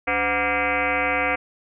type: tone with frequency modulation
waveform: sine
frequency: 1396.9 Hz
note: F6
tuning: in tune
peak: -19 dBFS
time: 0.07-1.36 s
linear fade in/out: 10 ms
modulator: 222 Hz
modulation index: 4.7
effects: none